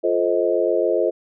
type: chord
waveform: sine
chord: F dominant seventh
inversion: none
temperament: just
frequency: 349.2 / 436.5 / 523.8 / 628.6 Hz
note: F4 / A4 / C5 / Eb5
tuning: 0 / -14 / +2 / +18 cents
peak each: -22 dBFS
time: 0.03-1.11 s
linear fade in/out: 20 ms
effects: none